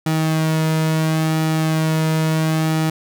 sawtooth tone with flanger, 158.5 Hz, D#3, 32 cents sharp, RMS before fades -18 dBFS, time 0.06-2.9 s, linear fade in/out 5 ms, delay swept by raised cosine 1.9 to 2.64 ms, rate 0.73 Hz, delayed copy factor -0.5, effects none

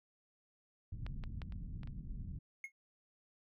pink low-pass noise, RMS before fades -44 dBFS, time 0.92-2.39 s, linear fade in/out 5 ms, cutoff 190 Hz, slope 24 dB/octave
clicks, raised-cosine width 0.3 ms, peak -31 / -34 / -32 / -41 / -38 / -41 dBFS, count 6, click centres 1.065 / 1.238 / 1.418 / 1.523 / 1.833 / 1.874 s
triangle tone with exponential decay, 2162 Hz, C#7, 44 cents flat, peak -36 dBFS, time 2.64-2.72 s, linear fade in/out 2 ms, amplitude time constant 16 ms
effects none

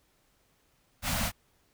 pink band-stop noise, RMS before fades -30 dBFS, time 1.02-1.32 s, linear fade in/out 50 ms, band 270 to 530 Hz, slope 96 dB/octave, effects pink hiss -69 dBFS RMS until 1.73 s

